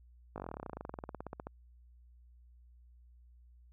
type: slowing click train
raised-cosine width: 1 ms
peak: -27 dBFS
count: 29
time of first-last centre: 0.36-1.47 s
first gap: 19 ms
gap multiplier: 1.05
effects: added 60 Hz sine -57 dBFS peak until 3.72 s